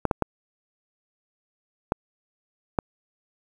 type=clicks; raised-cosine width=1 ms; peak=-7 dBFS; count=5; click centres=0.053 / 0.112 / 0.223 / 1.921 / 2.788 s; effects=7-bit